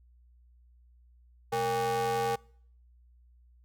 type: ring-modulated tone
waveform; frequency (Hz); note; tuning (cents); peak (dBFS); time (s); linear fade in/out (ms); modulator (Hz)
square; 169.8; F3; -48; -25; 1.52-2.36; 10; 634
effects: noise-tail reverb RT60 0.6 s tail -25 dB re dry + added 60 Hz sine -57 dBFS peak until 3.64 s